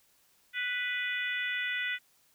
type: harmonic tone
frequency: 493.9 Hz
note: B4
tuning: in tune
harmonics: 3 / 4 / 5 / 6 / 7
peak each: -36 / -33 / -38 / -42 / -42 dBFS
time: 0.53-1.99 s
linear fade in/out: 50 ms
effects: white hiss -67 dBFS RMS until 2.34 s